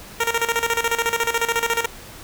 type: tone with tremolo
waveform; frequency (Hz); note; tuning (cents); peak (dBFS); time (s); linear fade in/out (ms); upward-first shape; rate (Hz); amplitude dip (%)
10% pulse; 463.3; A#4; -11; -9; 0.2-1.86; 5; square; 14; 75
effects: pink hiss -40 dBFS RMS until 2.23 s